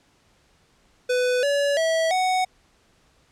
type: tone with pitch steps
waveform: square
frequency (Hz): 498.4 / 569.2 / 650.1 / 742.5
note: B4 / C#5 / E5 / F#5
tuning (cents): +16 / +46 / -24 / +6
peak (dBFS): -20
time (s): 1.09-2.45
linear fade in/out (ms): 10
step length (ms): 340
effects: pink hiss -61 dBFS RMS until 3.31 s + low-pass 8000 Hz 12 dB/octave